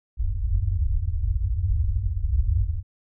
white low-pass noise, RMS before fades -23 dBFS, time 0.17-2.83 s, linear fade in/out 50 ms, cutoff 100 Hz, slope 96 dB/octave, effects none

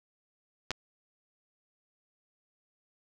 clicks, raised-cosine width 0.2 ms, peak -13 / -18 dBFS, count 2, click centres 0.707 / 0.715 s, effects none

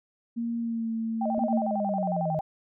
sine tone with pitch glide, 233.1 to 225.4 Hz, A#3 to A3, 0 to +42 cents, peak -27 dBFS, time 0.36-1.6 s, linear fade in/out 20 ms, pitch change -58 cents, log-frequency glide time 0.59-0.9 s
sine tone with vibrato, 698.5 Hz, F5, in tune, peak -27 dBFS, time 1.21-2.41 s, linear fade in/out 5 ms, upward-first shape square, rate 11 Hz, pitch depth 200 cents each way
sine linear sweep, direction down, 243.6 to 155.56 Hz, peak -28 dBFS, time 1.38-2.39 s, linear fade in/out 0 ms
effects none

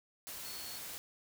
sine tone in noise, 4371 Hz, C#8, 25 cents flat, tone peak -48 dBFS, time 0.45-0.78 s, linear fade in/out 0 ms, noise white, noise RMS -45 dBFS, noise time 0.27-0.98 s, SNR -6 dB, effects none

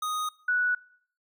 square / sine tone pair in turn, 1244.5 / 1474.4 Hz, D#6 / F#6, 0 / -7 cents, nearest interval minor third, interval 293 cents, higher second, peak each -29 / -22 dBFS, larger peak second, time 0.02-0.29 / 0.48-0.75 s, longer neither, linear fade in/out 5 ms, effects noise-tail reverb RT60 0.6 s tail -22 dB re dry

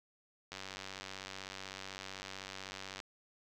click train, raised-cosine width 0.2 ms, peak -26 dBFS, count 239, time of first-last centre 0.52-3.002 s, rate 95.9 Hz, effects none

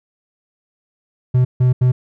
triangle tone bursts at uneven times, 126.1 Hz, B2, 36 cents sharp, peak -8 dBFS, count 3, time 1.34-1.45 / 1.6-1.73 / 1.81-1.92 s, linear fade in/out 10 ms, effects none

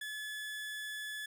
30% pulse tone, 1717 Hz, A6, 43 cents flat, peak -37 dBFS, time 0.01-1.26 s, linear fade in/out 5 ms, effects none

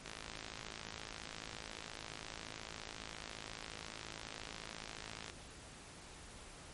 click train, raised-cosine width 0.2 ms, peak -27 dBFS, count 286, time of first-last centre 0.06-5.299 s, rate 54.4 Hz, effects pink hiss -54 dBFS RMS until 6.73 s + MP3 48 kbps

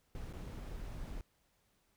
brown noise with dropouts, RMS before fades -44 dBFS, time 0.15-1.21 s, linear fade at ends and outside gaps 1 ms, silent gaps 0.327-0.335 s, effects pink hiss -75 dBFS RMS until 1.96 s

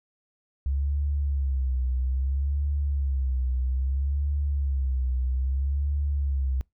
sine tone with vibrato, 67.5 Hz, C#2, 45 cents flat, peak -23 dBFS, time 0.66-6.61 s, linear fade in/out 0 ms, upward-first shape sine, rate 0.61 Hz, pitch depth 110 cents each way, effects noise-tail reverb RT60 0.2 s tail -26 dB re dry

